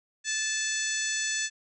harmonic tone, 873 Hz, A5, 14 cents flat, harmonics 2 / 3 / 4 / 5 / 6 / 7 / 8 / 9, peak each -32 / -37 / -37 / -38 / -41 / -34 / -37 / -36 dBFS, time 0.24-1.5 s, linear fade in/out 50 ms, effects none

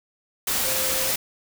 sine tone in noise, 525 Hz, C5, 6 cents sharp, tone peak -32 dBFS, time 0.64-1.11 s, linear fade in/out 5 ms, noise white, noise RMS -24 dBFS, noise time 0.47-1.16 s, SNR -11 dB, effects none

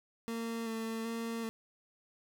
30% pulse tone with vibrato, 226.9 Hz, A#3, 47 cents flat, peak -33 dBFS, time 0.28-1.49 s, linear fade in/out 0 ms, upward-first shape square, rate 1.3 Hz, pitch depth 17 cents each way, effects none

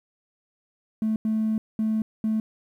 triangle tone bursts at uneven times, 218.7 Hz, A3, 10 cents flat, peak -18 dBFS, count 4, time 1.02-1.16 / 1.25-1.58 / 1.79-2.02 / 2.24-2.4 s, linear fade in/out 2 ms, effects tanh soft clip ceiling -18 dBFS + 10-bit

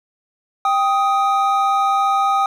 triangle tone pair together, 788 / 1250.9 Hz, G5 / D#6, +9 / +9 cents, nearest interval minor sixth, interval 800 cents, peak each -15 dBFS, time 0.65-2.46 s, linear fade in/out 2 ms, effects none

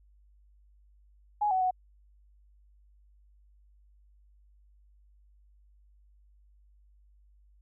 sine tone with pitch steps, 834 / 750 / 739 Hz, G#5 / F#5 / F#5, +7 / +23 / -2 cents, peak -24 dBFS, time 1.41-1.71 s, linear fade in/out 10 ms, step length 100 ms, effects added 50 Hz sine -58 dBFS peak until 7.61 s

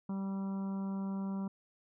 harmonic tone, 194.6 Hz, G3, 12 cents flat, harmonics 1 / 2 / 3 / 4 / 5 / 6 / 7, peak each -34 / -51 / -53 / -55 / -51 / -57 / -59 dBFS, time 0.09-1.48 s, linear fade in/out 5 ms, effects none

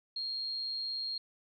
sine tone, 4239 Hz, C8, 22 cents sharp, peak -34 dBFS, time 0.16-1.18 s, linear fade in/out 5 ms, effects none

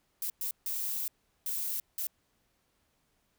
violet noise bursts at uneven times, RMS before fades -34 dBFS, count 5, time 0.22-0.3 / 0.41-0.51 / 0.66-1.08 / 1.46-1.8 / 1.98-2.07 s, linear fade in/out 2 ms, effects pink hiss -74 dBFS RMS until 3.38 s

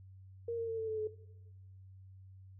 sine tone with pitch steps, 466.2 / 458.7 / 451.4 / 444.1 / 437 / 430 Hz, A#4 / A#4 / A4 / A4 / A4 / A4, 0 / -28 / +44 / +16 / -12 / -40 cents, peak -34 dBFS, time 0.48-1.074 s, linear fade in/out 5 ms, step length 99 ms, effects noise-tail reverb RT60 1.0 s tail -17 dB re dry + added 95 Hz sine -52 dBFS peak until 2.59 s

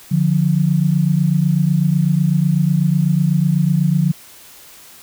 sine tone pair together, 148.2 / 176.24 Hz, D3 / F3, +16 / +16 cents, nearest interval minor third, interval 300 cents, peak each -15 dBFS, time 0.11-4.12 s, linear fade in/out 10 ms, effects white hiss -42 dBFS RMS until 5.02 s

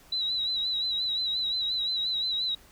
sine tone with vibrato, 3932 Hz, B7, 8 cents flat, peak -26 dBFS, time 0.12-2.55 s, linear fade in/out 5 ms, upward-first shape sine, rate 5.7 Hz, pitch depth 56 cents each way, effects added 50 Hz sine -60 dBFS peak until 2.71 s + pink hiss -56 dBFS RMS until 2.71 s

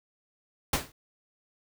pink noise with exponential decay, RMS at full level -22 dBFS, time 0.73-0.92 s, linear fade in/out 5 ms, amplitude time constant 41 ms, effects none

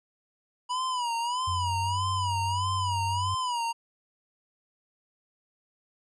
square tone with vibrato, 978 Hz, B5, 17 cents flat, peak -28 dBFS, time 0.69-3.73 s, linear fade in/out 20 ms, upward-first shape sine, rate 1.6 Hz, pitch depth 100 cents each way
sine tone with pitch glide, 90.2 to 96.12 Hz, F#2 to G2, -44 to -34 cents, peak -30 dBFS, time 1.47-3.35 s, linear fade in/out 10 ms, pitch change +110 cents, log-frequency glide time 1.58-1.88 s
effects resampled to 22050 Hz

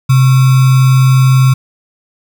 sine tone with sample-and-hold, 130.81 Hz, C3, in tune, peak -4 dBFS, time 0.09-1.54 s, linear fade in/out 10 ms, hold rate 1225 Hz, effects none

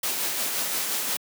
white noise with tremolo, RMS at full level -26 dBFS, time 0.03-1.17 s, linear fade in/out 5 ms, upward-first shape triangle, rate 5.7 Hz, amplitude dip 35%, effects high-pass 200 Hz 12 dB/octave

